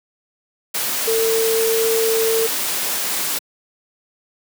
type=tone in noise; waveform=sine; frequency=449.8 Hz; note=A4; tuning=38 cents sharp; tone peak=-16 dBFS; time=1.07-2.47 s; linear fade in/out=10 ms; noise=white; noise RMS=-22 dBFS; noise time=0.74-3.39 s; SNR=+3 dB; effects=high-pass 200 Hz 12 dB/octave